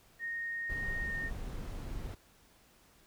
sine tone with pitch glide, 1855 to 1836.9 Hz, A#6 to A#6, -9 to -26 cents, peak -35 dBFS, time 0.19-1.31 s, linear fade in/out 50 ms, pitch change -17 cents, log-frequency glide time 1.03-1.11 s
brown noise, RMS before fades -40 dBFS, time 0.69-2.15 s, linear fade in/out 10 ms
effects pink hiss -64 dBFS RMS until 3.06 s

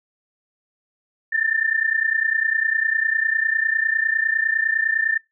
sine tone pair together, 1770.1 / 1800 Hz, A6 / A6, +10 / +39 cents, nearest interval unison, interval 29 cents, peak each -21 dBFS, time 1.32-5.18 s, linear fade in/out 10 ms, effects noise-tail reverb RT60 0.2 s tail -25 dB re dry

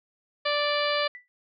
harmonic tone, 586 Hz, D5, 4 cents flat, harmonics 1 / 2 / 3 / 4 / 5 / 6 / 7 / 8, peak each -27 / -30 / -32 / -33 / -34 / -35 / -35 / -36 dBFS, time 0.45-1.08 s, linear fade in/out 10 ms
sine tone with exponential decay, 1975.5 Hz, B6, in tune, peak -36 dBFS, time 1.15-1.28 s, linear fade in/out 0 ms, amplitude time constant 28 ms
effects none

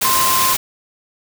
sine tone in noise, 1046.5 Hz, C6, in tune, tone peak -16 dBFS, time 0.04-0.54 s, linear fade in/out 10 ms, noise white, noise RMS -17 dBFS, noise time 0.01-0.57 s, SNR -2 dB, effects none

